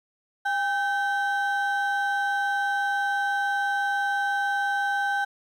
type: ring-modulated tone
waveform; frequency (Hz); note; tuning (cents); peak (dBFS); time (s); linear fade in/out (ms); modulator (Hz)
triangle; 1174; D6; -1; -18; 0.45-5.25; 10; 369
effects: 10-bit